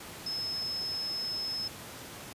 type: tone in noise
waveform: sine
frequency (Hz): 5190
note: E8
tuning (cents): -28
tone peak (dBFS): -32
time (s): 0.26-1.68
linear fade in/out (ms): 5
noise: pink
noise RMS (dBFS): -44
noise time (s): 0-2.33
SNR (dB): +9
effects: high-pass 100 Hz 12 dB/octave + resampled to 32000 Hz